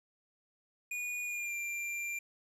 square tone with pitch glide, 2452 to 2375 Hz, D#7 to D7, -26 to +19 cents, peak -36 dBFS, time 0.91-2.19 s, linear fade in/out 5 ms, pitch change -55 cents, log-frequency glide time 1.25-1.54 s, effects low-pass 12000 Hz 12 dB/octave + 11-bit

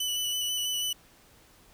sawtooth tone with vibrato, 2977 Hz, F#7, 10 cents sharp, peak -25 dBFS, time 0-0.93 s, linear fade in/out 5 ms, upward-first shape square, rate 6.1 Hz, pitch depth 13 cents each way, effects pink hiss -58 dBFS RMS until 1.73 s

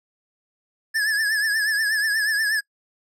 square tone with vibrato, 1719 Hz, A6, 41 cents flat, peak -20 dBFS, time 0.94-2.61 s, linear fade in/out 20 ms, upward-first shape triangle, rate 8.3 Hz, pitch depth 88 cents each way, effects noise-tail reverb RT60 0.1 s tail -24 dB re dry + low-pass 12000 Hz 12 dB/octave

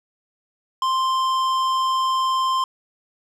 sine tone with tanh clipping, 1046.5 Hz, C6, in tune, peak -20 dBFS, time 0.82-2.64 s, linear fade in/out 2 ms, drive 13 dB, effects none

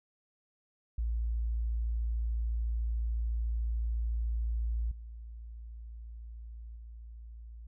sine tone with level steps, 56.9 Hz, A#1, 41 cents flat, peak -29 / -42 / -44 dBFS, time 0.98-7.67 s, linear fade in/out 5 ms, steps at 4.91 / 6.76 s, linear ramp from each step 5 ms, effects none

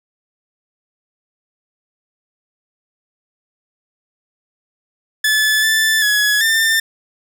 sawtooth tone with pitch steps, 1731 / 1759 / 1688 / 1794 Hz, A6 / A6 / G#6 / A6, -29 / -1 / +28 / +33 cents, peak -9 dBFS, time 5.24-6.8 s, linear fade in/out 5 ms, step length 390 ms, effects none

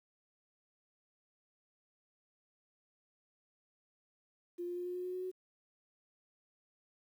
sine tone with pitch steps, 349.7 / 352.5 / 355.4 / 358.3 / 361.2 / 364.1 / 367.1 / 370.1 Hz, F4 / F4 / F4 / F4 / F#4 / F#4 / F#4 / F#4, +2 / +16 / +30 / +44 / -42 / -28 / -14 / 0 cents, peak -37 dBFS, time 4.58-5.316 s, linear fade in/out 20 ms, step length 92 ms, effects 11-bit

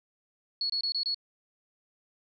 sine tone bursts, 4365 Hz, C#8, 28 cents flat, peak -27 dBFS, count 5, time 0.61-1.145 s, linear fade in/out 2 ms, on 87 ms, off 25 ms, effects none

